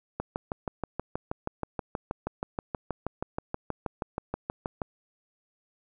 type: click train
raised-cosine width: 1 ms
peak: -16 dBFS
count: 30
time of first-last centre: 0.2-4.818 s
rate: 6.28 Hz
effects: none